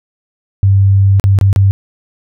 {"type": "tone with dropouts", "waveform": "sine", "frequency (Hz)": 98, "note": "G2", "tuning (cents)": 0, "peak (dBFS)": -5, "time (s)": [0.63, 1.71], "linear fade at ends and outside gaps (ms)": 0, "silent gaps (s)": [[1.198, 1.24], [1.388, 1.412], [1.529, 1.561]], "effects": []}